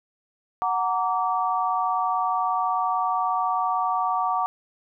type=chord; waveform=sine; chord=Gb augmented; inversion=none; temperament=just; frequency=740 / 925 / 1156.2 Hz; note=Gb5 / Bb5 / D6; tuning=0 / -14 / -27 cents; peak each=-25 / -27 / -25 dBFS; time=0.62-4.46 s; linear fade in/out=0 ms; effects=none